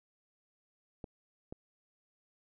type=clicks; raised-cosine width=2 ms; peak=-29 dBFS; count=2; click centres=1.042 / 1.525 s; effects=none